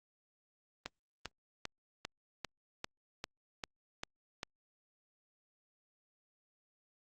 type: click train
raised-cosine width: 0.2 ms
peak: -21 dBFS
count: 10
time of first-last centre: 0.86-4.431 s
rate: 2.52 Hz
effects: Opus 32 kbps